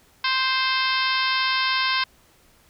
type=harmonic tone; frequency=523 Hz; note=C5; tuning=1 cent flat; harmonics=2 / 3 / 4 / 5 / 6 / 7 / 8 / 9 / 10; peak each=-25 / -27 / -28 / -29 / -30 / -30 / -31 / -32 / -32 dBFS; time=0.24-2.04 s; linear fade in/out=5 ms; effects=pink hiss -57 dBFS RMS until 2.69 s